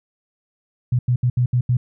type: tone bursts at uneven times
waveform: sine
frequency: 123.47 Hz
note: B2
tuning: in tune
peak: -14 dBFS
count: 6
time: 0.92-0.99 / 1.08-1.16 / 1.23-1.3 / 1.37-1.46 / 1.53-1.61 / 1.69-1.77 s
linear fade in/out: 5 ms
effects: none